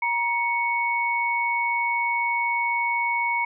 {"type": "tone pair together", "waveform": "sine", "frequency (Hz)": [946, 2220], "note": ["A#5", "C#7"], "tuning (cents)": [25, 2], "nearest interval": "octave + minor third", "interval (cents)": 1477, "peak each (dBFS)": -24, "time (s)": [0.02, 3.45], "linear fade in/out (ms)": 5, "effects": []}